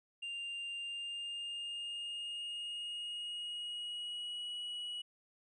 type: tone with pitch glide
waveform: triangle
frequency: 2794 to 2921 Hz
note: F7 to F#7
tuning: 0 to -23 cents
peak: -38 dBFS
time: 0.22-5.02 s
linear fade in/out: 10 ms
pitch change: +77 cents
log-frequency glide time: 0.76-4.53 s
effects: resampled to 22050 Hz

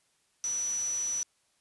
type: tone in noise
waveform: sine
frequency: 5920 Hz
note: F#8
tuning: in tune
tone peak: -29 dBFS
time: 0.44-1.23 s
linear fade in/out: 0 ms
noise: white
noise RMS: -44 dBFS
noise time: 0.44-1.23 s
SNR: +12 dB
effects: white hiss -71 dBFS RMS until 1.6 s + resampled to 24000 Hz

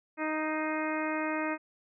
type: harmonic tone with a mistuned harmonic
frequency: 311.1 Hz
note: D#4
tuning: in tune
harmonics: 1 / 2 / 3 / 4 / 5 / 6 / 7 / 8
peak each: -33 / -36 / -38 / -39 / -40 / -41 / -41 / -42 dBFS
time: 0.17-1.58 s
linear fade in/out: 50 ms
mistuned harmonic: 7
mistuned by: -40 cents
effects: none

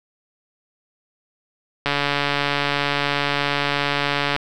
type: click train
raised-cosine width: 0.3 ms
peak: -4 dBFS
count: 359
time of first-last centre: 1.86-4.363 s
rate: 143 Hz
effects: none

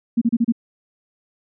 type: tone bursts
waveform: sine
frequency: 233.1 Hz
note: A#3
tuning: in tune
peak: -13 dBFS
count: 5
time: 0.17-0.523 s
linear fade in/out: 10 ms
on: 45 ms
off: 32 ms
effects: none

